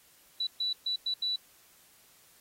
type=tone bursts at uneven times; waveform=sine; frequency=3951 Hz; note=B7; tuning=in tune; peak=-28 dBFS; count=5; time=0.4-0.47 / 0.6-0.73 / 0.86-0.96 / 1.06-1.14 / 1.22-1.36 s; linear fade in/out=5 ms; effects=white hiss -61 dBFS RMS until 2.4 s + AAC 48 kbps